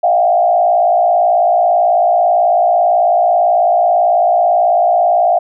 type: tone with frequency modulation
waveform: sine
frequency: 701 Hz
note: F5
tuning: 6 cents sharp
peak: -8 dBFS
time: 0.03-5.39 s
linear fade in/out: 10 ms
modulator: 58.2 Hz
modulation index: 1.1
effects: none